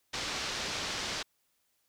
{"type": "low-pass noise", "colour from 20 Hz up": "white", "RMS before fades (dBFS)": -36, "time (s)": [0.13, 1.23], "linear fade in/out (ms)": 10, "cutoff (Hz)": 5700, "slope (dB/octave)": 24, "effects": ["white hiss -75 dBFS RMS until 1.88 s"]}